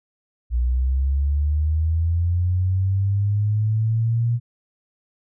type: linear sweep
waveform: sine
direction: up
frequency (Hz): 59 to 119.4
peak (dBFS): -17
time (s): 0.5-4.4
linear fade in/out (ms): 50
effects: none